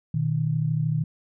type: tone pair together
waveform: sine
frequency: 122.44 / 155.56 Hz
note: B2 / D#3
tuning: -15 / 0 cents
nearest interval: major third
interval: 415 cents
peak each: -26 / -23 dBFS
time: 0.14-1.04 s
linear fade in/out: 5 ms
effects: none